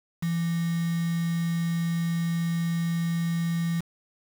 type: tone with quantisation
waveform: sine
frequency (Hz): 168.1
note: E3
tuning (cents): +34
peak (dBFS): -24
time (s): 0.22-3.81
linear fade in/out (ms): 10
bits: 6
effects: none